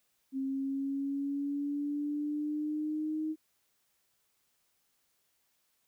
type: exponential sweep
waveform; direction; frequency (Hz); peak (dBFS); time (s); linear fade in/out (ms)
sine; up; 266.8 to 313.6; -31; 0.32-3.36; 50
effects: white hiss -75 dBFS RMS until 5.87 s